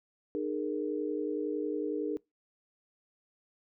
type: chord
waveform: sine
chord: D# suspended fourth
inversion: none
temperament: equal with one note detuned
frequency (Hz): 304.4 / 415.3 / 466.2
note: D#4 / G#4 / A#4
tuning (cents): -38 / 0 / 0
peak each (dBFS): -34 / -35 / -36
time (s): 0.35-2.17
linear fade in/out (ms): 0
effects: noise-tail reverb RT60 0.2 s tail -24 dB re dry